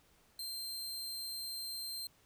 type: tone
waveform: sawtooth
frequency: 4154 Hz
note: C8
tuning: 13 cents flat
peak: -37 dBFS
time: 0.39-2.07 s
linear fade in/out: 2 ms
effects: pink hiss -68 dBFS RMS until 2.25 s